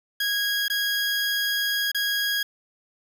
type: tone with dropouts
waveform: 20% pulse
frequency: 1646 Hz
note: G#6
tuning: 16 cents flat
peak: -18 dBFS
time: 0.2-2.43 s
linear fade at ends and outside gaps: 5 ms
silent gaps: 0.682-0.699 / 1.917-1.946 s
effects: none